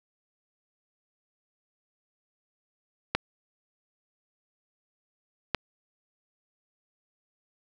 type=clicks; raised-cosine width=0.3 ms; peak=-7 / -8 dBFS; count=2; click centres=3.15 / 5.547 s; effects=none